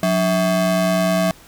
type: ring-modulated tone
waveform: square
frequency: 236.5 Hz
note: A#3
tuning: 25 cents sharp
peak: -13 dBFS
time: 0.03-1.31 s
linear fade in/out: 0 ms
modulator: 418 Hz
effects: pink hiss -46 dBFS RMS until 1.47 s